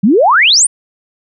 sine exponential sweep, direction up, 178.3 to 9970 Hz, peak -5 dBFS, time 0.03-0.67 s, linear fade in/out 10 ms, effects none

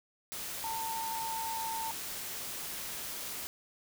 sine tone in noise, 902 Hz, A5, 43 cents sharp, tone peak -35 dBFS, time 0.64-1.91 s, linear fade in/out 0 ms, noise white, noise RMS -40 dBFS, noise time 0.32-3.47 s, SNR +2 dB, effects none

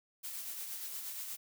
blue noise with tremolo, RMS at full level -41 dBFS, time 0.23-1.37 s, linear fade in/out 20 ms, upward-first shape sine, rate 8.5 Hz, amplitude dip 35%, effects none

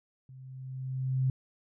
sine tone with level ramp, 130.81 Hz, C3, in tune, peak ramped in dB -47 to -23 dBFS, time 0.29-1.3 s, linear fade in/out 2 ms, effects none

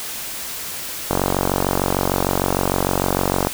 click train, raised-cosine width 1 ms, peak -3 dBFS, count 111, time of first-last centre 1.11-3.471 s, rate 46.6 Hz, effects white hiss -29 dBFS RMS until 3.53 s

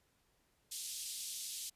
white band-pass noise, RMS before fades -44 dBFS, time 0.71-1.7 s, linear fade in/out 10 ms, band 3300 to 11000 Hz, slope 24 dB/octave, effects pink hiss -75 dBFS RMS until 1.75 s + resampled to 32000 Hz

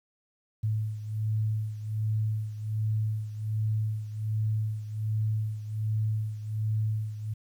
sine beating tone pair, 108 / 109.3 Hz, A2 / A2, -32 / -11 cents, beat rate 1.3 Hz, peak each -28 / -33 dBFS, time 0.63-7.34 s, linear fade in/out 10 ms, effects 10-bit

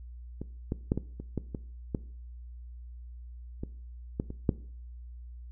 clicks, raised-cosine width 3 ms, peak -23 / -17 / -12 / -17 / -26 / -17 / -21 / -16 / -22 / -16 / -26 / -10 dBFS, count 12, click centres 0.416 / 0.721 / 0.919 / 0.976 / 1.2 / 1.377 / 1.548 / 1.948 / 3.635 / 4.199 / 4.304 / 4.492 s, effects noise-tail reverb RT60 0.5 s tail -19 dB re dry + added 60 Hz sine -42 dBFS peak until 5.51 s

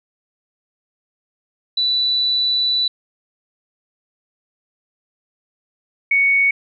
sine tone pair in turn, 3967 / 2226 Hz, B7 / C#7, +7 / +7 cents, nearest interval minor seventh, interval 1000 cents, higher first, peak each -15 / -12 dBFS, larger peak second, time 1.77-2.88 / 6.11-6.51 s, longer first, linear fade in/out 5 ms, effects none

